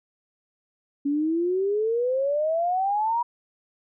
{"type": "exponential sweep", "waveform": "sine", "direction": "up", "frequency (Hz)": [279.1, 968], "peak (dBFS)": -21, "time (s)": [1.05, 3.23], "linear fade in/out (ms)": 10, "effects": []}